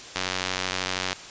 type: click train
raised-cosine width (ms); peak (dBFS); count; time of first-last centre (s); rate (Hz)
0.2; -8; 91; 0.16-1.13; 92.8
effects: white hiss -41 dBFS RMS until 1.3 s + resampled to 16000 Hz